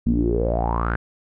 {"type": "tone with low-pass filter sweep", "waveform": "sawtooth", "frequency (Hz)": 57.7, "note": "A#1", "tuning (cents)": -17, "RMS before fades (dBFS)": -21, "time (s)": [0.06, 0.96], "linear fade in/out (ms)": 5, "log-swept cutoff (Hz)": [220, 1600], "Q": 9.5, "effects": []}